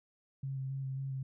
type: tone with vibrato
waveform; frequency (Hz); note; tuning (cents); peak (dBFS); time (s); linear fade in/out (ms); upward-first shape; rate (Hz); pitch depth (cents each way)
sine; 134.4; C3; +47; -35; 0.43-1.23; 5; square; 3.7; 16
effects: none